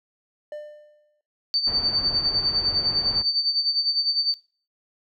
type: tone with exponential decay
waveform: triangle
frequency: 598 Hz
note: D5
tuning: 31 cents sharp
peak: -28 dBFS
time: 0.52-1.21 s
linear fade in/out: 2 ms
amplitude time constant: 150 ms
type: tone with tremolo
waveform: sine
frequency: 4574 Hz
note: D8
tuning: 47 cents flat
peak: -18 dBFS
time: 1.54-4.34 s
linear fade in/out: 0 ms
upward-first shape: sine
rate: 9.9 Hz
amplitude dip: 70%
type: low-pass noise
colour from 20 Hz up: pink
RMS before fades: -36 dBFS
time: 1.66-3.23 s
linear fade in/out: 20 ms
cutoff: 1500 Hz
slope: 12 dB/octave
effects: noise-tail reverb RT60 0.4 s tail -17 dB re dry